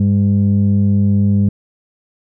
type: tone pair together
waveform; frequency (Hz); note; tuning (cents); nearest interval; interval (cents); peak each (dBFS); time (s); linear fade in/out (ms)
sine; 100.5 / 201; G2 / G3; +44 / +44; octave; 1200; -11; 0-1.49; 5
effects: tanh soft clip ceiling -6 dBFS